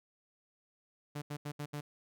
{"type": "tone bursts at uneven times", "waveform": "sawtooth", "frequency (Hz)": 146.83, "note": "D3", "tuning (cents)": 0, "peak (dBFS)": -34, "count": 5, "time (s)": [[1.15, 1.22], [1.3, 1.37], [1.45, 1.52], [1.59, 1.66], [1.73, 1.81]], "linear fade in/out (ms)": 10, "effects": []}